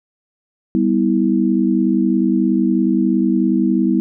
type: chord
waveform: sine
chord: E minor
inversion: first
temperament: equal with one note detuned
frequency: 196 / 246.9 / 323.8 Hz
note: G3 / B3 / E4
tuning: 0 / 0 / -31 cents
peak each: -17 dBFS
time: 0.75-4 s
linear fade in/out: 0 ms
effects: none